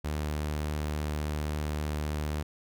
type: tone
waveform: sawtooth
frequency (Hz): 75.3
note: D2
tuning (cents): +44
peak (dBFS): -26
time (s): 0.04-2.43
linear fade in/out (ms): 10
effects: none